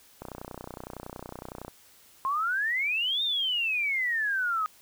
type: click train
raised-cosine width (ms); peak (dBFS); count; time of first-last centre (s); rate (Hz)
1; -24; 46; 0.22-1.681; 30.8
type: exponential two-way sweep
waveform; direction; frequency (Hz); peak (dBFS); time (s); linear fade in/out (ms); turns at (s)
sine; up then down; 1046.5 to 3709 to 1243; -25; 2.25-4.66; 0; 3.23
effects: white hiss -57 dBFS RMS until 4.81 s